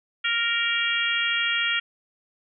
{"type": "harmonic tone", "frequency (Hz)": 466.2, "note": "A#4", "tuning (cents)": 0, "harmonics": [3, 4, 5, 6, 7], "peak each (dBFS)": [-28, -28, -28, -28, -28], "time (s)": [0.24, 1.8], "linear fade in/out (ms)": 10, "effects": []}